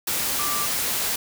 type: tone in noise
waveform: sine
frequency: 1175 Hz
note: D6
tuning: 1 cent sharp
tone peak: -28 dBFS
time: 0.39-0.66 s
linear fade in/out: 5 ms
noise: white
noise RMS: -25 dBFS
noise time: 0.07-1.16 s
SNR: -6 dB
effects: none